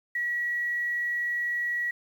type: tone with quantisation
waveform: sine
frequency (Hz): 1924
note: B6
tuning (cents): -46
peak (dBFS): -26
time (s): 0.15-1.91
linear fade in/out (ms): 5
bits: 9
effects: none